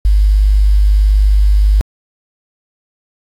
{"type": "tone with quantisation", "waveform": "sine", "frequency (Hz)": 50.7, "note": "G#1", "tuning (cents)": -41, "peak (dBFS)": -6, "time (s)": [0.05, 1.81], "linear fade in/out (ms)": 0, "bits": 6, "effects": ["AAC 48 kbps"]}